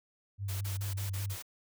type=tone with vibrato; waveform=sine; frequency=98 Hz; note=G2; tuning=in tune; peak=-33 dBFS; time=0.38-1.37 s; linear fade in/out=50 ms; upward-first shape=sine; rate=4.9 Hz; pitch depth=34 cents each way
type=noise bursts; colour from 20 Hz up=white; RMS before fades=-43 dBFS; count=6; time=0.48-1.425 s; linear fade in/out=10 ms; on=130 ms; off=33 ms
effects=none